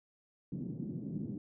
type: band-pass noise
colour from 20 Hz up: pink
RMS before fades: -40 dBFS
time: 0.52-1.38 s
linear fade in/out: 2 ms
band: 150 to 270 Hz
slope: 24 dB/octave
effects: none